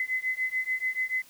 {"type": "beating tone pair", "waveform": "sine", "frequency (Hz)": [2030, 2036.9], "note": ["B6", "C7"], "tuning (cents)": [47, -47], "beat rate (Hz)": 6.9, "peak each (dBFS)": -30, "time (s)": [0, 1.22], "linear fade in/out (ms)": 2, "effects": ["white hiss -55 dBFS RMS until 1.29 s"]}